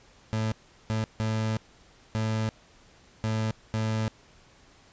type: tone bursts at uneven times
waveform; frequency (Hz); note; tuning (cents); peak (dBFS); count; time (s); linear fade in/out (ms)
30% pulse; 110; A2; 0; -23; 6; 0.33-0.52 / 0.9-1.04 / 1.2-1.57 / 2.15-2.49 / 3.24-3.51 / 3.74-4.08; 0
effects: pink hiss -57 dBFS RMS until 4.92 s + resampled to 16000 Hz